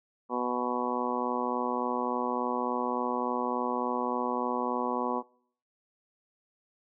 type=harmonic tone; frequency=123.47 Hz; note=B2; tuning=in tune; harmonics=2 / 3 / 4 / 5 / 6 / 7 / 8 / 9; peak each=-34 / -36 / -35 / -40 / -38 / -37 / -34 / -36 dBFS; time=0.29-5.23 s; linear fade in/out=50 ms; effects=noise-tail reverb RT60 0.6 s tail -24 dB re dry